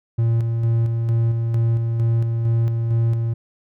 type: tone with tremolo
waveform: triangle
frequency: 115.3 Hz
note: A#2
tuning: 19 cents flat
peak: -13 dBFS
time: 0.18-3.34 s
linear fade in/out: 10 ms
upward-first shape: square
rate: 2.2 Hz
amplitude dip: 35%
effects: none